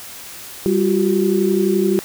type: tone cluster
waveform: sine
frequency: 196.8 / 350.9 / 382.6 Hz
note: G3 / F4 / G4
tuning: +7 / +8 / -42 cents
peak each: -18 dBFS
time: 0.66-1.99 s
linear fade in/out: 0 ms
effects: white hiss -35 dBFS RMS until 2.04 s